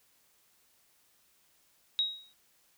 sine tone with exponential decay, 3803 Hz, A#7, 34 cents sharp, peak -23 dBFS, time 1.99-2.33 s, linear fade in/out 0 ms, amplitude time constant 72 ms, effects white hiss -68 dBFS RMS until 2.77 s

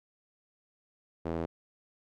sawtooth tone with band-pass filter, 82.41 Hz, E2, in tune, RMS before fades -34 dBFS, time 1.25-1.46 s, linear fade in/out 10 ms, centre 440 Hz, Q 1, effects none

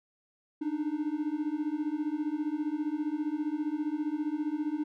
triangle beating tone pair, 293.7 / 308.7 Hz, D4 / D#4, 0 / -14 cents, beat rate 15 Hz, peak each -31 / -30 dBFS, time 0.61-4.84 s, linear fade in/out 10 ms, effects none

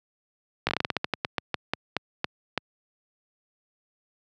slowing click train, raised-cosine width 0.3 ms, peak -8 dBFS, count 18, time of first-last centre 0.67-2.577 s, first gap 18 ms, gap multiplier 1.2, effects high-pass 100 Hz 12 dB/octave

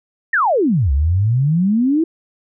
sine exponential two-way sweep, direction down then up, 1907 to 65.41 to 337.4 Hz, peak -12 dBFS, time 0.33-2.04 s, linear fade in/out 5 ms, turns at 0.92 s, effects none

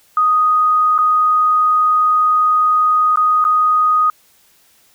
sine tone with dropouts, 1245 Hz, D#6, 1 cent sharp, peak -10 dBFS, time 0.17-4.1 s, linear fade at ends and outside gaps 2 ms, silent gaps 0.98-0.987 / 3.159-3.172 / 3.442-3.45 s, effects white hiss -53 dBFS RMS until 4.94 s

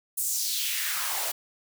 white noise with high-pass filter sweep, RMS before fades -29 dBFS, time 0.17-1.32 s, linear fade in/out 10 ms, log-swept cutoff 9400 to 550 Hz, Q 2.3, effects none

